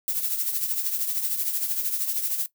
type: noise with tremolo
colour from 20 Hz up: violet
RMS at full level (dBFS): -24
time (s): 0.08-2.46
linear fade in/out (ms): 0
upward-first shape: triangle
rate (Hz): 13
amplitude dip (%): 65
effects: noise-tail reverb RT60 0.1 s tail -17 dB re dry

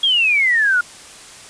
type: exponential sweep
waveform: sine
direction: down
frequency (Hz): 3329 to 1400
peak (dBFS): -12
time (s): 0.03-0.81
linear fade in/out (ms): 5
effects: white hiss -39 dBFS RMS until 1.49 s + resampled to 22050 Hz

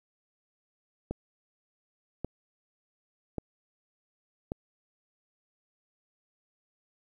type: click train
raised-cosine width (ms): 2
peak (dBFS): -19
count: 4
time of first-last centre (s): 1.11-4.519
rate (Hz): 0.88
effects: 10-bit

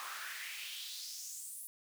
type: noise with high-pass filter sweep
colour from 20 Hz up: pink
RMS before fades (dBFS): -45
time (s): 0-1.67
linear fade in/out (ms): 0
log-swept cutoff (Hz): 1100 to 11000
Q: 3.1
effects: none

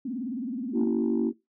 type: tone with vibrato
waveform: sine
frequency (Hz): 247.2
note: B3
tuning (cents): +2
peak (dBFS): -29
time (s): 0.05-0.88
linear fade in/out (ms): 5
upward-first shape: sine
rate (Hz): 19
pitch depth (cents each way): 200
type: chord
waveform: sine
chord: A# diminished seventh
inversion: none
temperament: equal with one note detuned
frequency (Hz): 233.1 / 277.2 / 329.6 / 382.4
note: A#3 / C#4 / E4 / G4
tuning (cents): 0 / 0 / 0 / -43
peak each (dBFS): -25 / -29 / -27 / -30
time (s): 0.72-1.33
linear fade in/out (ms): 50
effects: noise-tail reverb RT60 0.2 s tail -19 dB re dry + tanh soft clip ceiling -16 dBFS

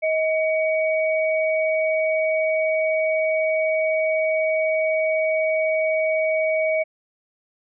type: tone pair together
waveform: sine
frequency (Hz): 633.1 / 2258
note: D#5 / C#7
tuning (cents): +30 / +31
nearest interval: octave + minor seventh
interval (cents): 2201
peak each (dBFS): -19 / -25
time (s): 0.02-6.84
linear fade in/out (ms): 20
effects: none

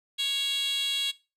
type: tone with high-pass filter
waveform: 10% pulse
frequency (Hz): 554.4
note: C#5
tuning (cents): 0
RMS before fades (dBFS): -28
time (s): 0.18-1.12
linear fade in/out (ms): 20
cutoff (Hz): 3500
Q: 7
effects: noise-tail reverb RT60 0.3 s tail -20 dB re dry + resampled to 32000 Hz

